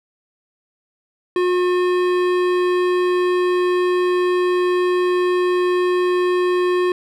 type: tone with hard clipping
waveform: sine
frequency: 360.2 Hz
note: F#4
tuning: 46 cents flat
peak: -17 dBFS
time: 1.36-6.92 s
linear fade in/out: 2 ms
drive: 15 dB
effects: none